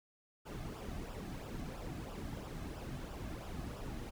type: noise with flanger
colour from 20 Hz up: brown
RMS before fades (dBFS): -44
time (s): 0.45-4.11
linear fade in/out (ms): 20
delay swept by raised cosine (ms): 0.47 to 2.17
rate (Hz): 3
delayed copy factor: -0.6
effects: none